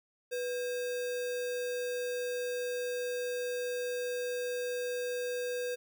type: tone with sample-and-hold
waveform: sine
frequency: 492.4 Hz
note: B4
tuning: 5 cents flat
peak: -32 dBFS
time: 0.31-5.76 s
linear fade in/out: 20 ms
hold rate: 2100 Hz
effects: none